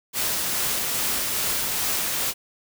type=noise with tremolo; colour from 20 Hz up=white; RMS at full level=-24 dBFS; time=0.13-2.34 s; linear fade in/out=50 ms; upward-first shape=triangle; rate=2.4 Hz; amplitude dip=25%; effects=none